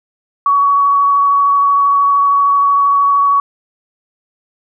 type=tone with vibrato; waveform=sine; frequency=1126 Hz; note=C#6; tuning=27 cents sharp; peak=-8 dBFS; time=0.46-3.4 s; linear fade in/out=2 ms; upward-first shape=sine; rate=13 Hz; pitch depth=10 cents each way; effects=none